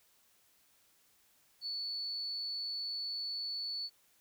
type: tone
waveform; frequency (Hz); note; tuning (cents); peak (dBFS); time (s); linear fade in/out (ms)
sine; 4448; C#8; +5; -36; 1.61-3.9; 50
effects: white hiss -69 dBFS RMS until 4.2 s